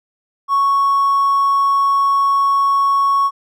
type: tone with hard clipping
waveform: triangle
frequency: 1108.7 Hz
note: C#6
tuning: in tune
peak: -12 dBFS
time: 0.48-3.31 s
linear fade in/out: 50 ms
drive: 4 dB
effects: none